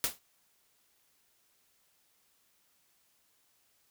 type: noise with exponential decay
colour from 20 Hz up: white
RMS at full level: -26 dBFS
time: 0.04-0.19 s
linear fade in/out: 1 ms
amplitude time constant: 31 ms
effects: white hiss -71 dBFS RMS until 3.9 s